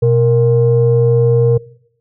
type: tone pair together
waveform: sine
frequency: 123.47 / 466.2 Hz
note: B2 / A#4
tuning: 0 / 0 cents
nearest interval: octave + major seventh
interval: 2300 cents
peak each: -10 dBFS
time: 0.02-1.58 s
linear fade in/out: 10 ms
effects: noise-tail reverb RT60 0.7 s tail -22 dB re dry + tanh soft clip ceiling -2 dBFS